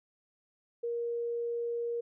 sine tone, 470.9 Hz, A#4, 18 cents sharp, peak -31 dBFS, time 0.83-2.01 s, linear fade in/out 10 ms, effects none

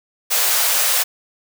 white high-pass noise, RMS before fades -17 dBFS, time 0.3-1.04 s, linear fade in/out 20 ms, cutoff 470 Hz, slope 48 dB/octave, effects none

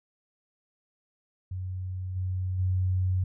sine tone with level steps, 92.5 Hz, F#2, in tune, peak -31 / -27 / -23 dBFS, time 1.51-3.24 s, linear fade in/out 5 ms, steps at 2.15 / 2.58 s, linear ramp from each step 20 ms, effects none

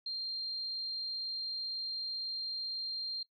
sine tone, 4186 Hz, C8, in tune, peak -35 dBFS, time 0.06-3.23 s, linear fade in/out 5 ms, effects noise-tail reverb RT60 0.1 s tail -19 dB re dry

